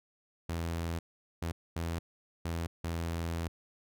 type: tone bursts at uneven times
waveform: sawtooth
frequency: 83.6 Hz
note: E2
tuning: 25 cents sharp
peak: -29 dBFS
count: 5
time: 0.49-0.99 / 1.42-1.52 / 1.76-1.99 / 2.45-2.67 / 2.84-3.48 s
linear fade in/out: 5 ms
effects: none